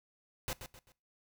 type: noise with echo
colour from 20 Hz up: pink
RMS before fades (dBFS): -37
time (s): 0.48-0.53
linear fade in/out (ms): 0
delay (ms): 130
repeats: 3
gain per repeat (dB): -9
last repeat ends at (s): 0.92
effects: noise-tail reverb RT60 0.3 s tail -20 dB re dry